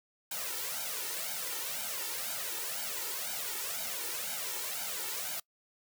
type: noise with flanger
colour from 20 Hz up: white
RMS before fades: -37 dBFS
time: 0.31-5.4 s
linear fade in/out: 5 ms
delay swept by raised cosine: 1.3 to 2.25 ms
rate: 2 Hz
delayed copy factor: +0.9
effects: noise-tail reverb RT60 0.1 s tail -25 dB re dry + high-pass 200 Hz 12 dB/octave

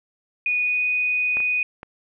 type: tone with pitch glide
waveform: sine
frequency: 2468 to 2484 Hz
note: D#7 to D#7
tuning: -15 to -3 cents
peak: -19 dBFS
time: 0.46-1.63 s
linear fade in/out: 2 ms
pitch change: +12 cents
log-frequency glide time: 0.62-0.84 s
type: clicks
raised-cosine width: 0.5 ms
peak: -18 / -23 / -21 dBFS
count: 3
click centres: 1.37 / 1.403 / 1.831 s
effects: none

